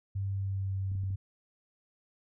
sine tone with pitch glide, 98 to 96.32 Hz, G2 to G2, 0 to -30 cents, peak -30 dBFS, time 0.15-1.16 s, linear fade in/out 10 ms, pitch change -30 cents, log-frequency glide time 0.29-0.76 s
clicks, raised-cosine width 5 ms, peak -34 dBFS, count 4, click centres 0.917 / 0.953 / 1.036 / 1.105 s
effects none

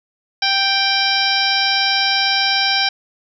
harmonic tone with a mistuned harmonic, 784 Hz, G5, in tune, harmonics 1 / 2 / 3 / 4 / 5 / 6 / 7, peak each -22 / -22 / -22 / -22 / -22 / -22 / -22 dBFS, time 0.42-2.89 s, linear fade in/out 5 ms, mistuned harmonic 6, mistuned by +57 cents, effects none

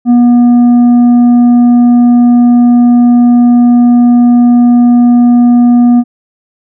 sine tone with tanh clipping, 241.5 Hz, B3, 39 cents flat, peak -3 dBFS, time 0.05-6.04 s, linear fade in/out 50 ms, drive 5 dB, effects none

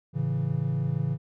triangle chord, A major, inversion none, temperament equal, 110 / 138.59 / 164.81 Hz, A2 / C#3 / E3, 0 / 0 / 0 cents, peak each -30 / -25 / -28 dBFS, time 0.13-1.18 s, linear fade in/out 50 ms, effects none

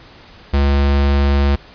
square tone, 70.2 Hz, C#2, 22 cents sharp, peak -12 dBFS, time 0.53-1.56 s, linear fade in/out 10 ms, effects pink hiss -42 dBFS RMS until 1.74 s + resampled to 11025 Hz

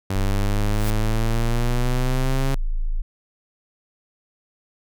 sawtooth exponential sweep, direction up, 96 to 136.1 Hz, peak -18 dBFS, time 0.1-2.55 s, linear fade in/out 5 ms
sine tone, 27.29 Hz, A0, 13 cents flat, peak -19 dBFS, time 0.15-3.02 s, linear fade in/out 10 ms
white noise with exponential growth, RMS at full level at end -31 dBFS, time 0.6-0.9 s, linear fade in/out 0 ms, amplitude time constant 64 ms
effects none

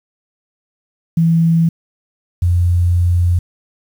sine tone pair in turn, 165.4 / 87.78 Hz, E3 / F2, +6 / +9 cents, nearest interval major seventh, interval 1097 cents, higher first, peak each -9 / -10 dBFS, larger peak first, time 1.17-1.69 / 2.42-3.39 s, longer second, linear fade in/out 5 ms, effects 7-bit

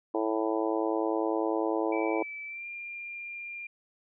harmonic tone, 110 Hz, A2, in tune, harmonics 3 / 4 / 5 / 6 / 7 / 8 / 9, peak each -30 / -32 / -34 / -36 / -37 / -38 / -39 dBFS, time 0.14-2.23 s, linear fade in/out 5 ms
sine tone with pitch glide, 2312 to 2395 Hz, D7 to D7, -28 to +33 cents, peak -37 dBFS, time 1.92-3.67 s, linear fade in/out 5 ms, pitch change +61 cents, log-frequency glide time 2.46-2.66 s
effects none

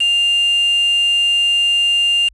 sine tone with quantisation, 2800 Hz, F7, 4 cents sharp, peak -12 dBFS, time 0-2.29 s, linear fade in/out 10 ms, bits 4, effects added 50 Hz sine -46 dBFS peak until 2.33 s + resampled to 24000 Hz

